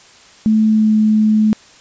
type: tone with pitch glide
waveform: sine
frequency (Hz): 217.6 to 215.3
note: A3 to A3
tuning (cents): -19 to -37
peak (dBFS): -9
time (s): 0.46-1.53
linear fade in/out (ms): 0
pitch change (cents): -18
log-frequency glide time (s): 0.66-0.97
effects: white hiss -44 dBFS RMS until 1.8 s + resampled to 16000 Hz